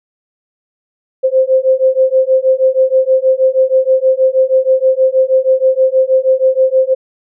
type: beating tone pair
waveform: sine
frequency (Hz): 520 / 526.3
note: C5 / C5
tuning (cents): -11 / +10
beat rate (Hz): 6.3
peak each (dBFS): -11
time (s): 1.23-6.95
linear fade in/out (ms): 20
effects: none